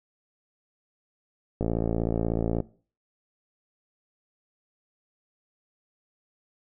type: click train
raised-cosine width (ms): 2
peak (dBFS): -13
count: 57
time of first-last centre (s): 1.61-2.603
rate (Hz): 56.4
effects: noise-tail reverb RT60 0.4 s tail -19 dB re dry